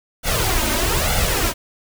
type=noise with flanger; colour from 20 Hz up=pink; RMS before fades=-19 dBFS; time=0.23-1.54 s; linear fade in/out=50 ms; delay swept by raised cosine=1.4 to 3.3 ms; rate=1.1 Hz; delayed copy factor=+0.7; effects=none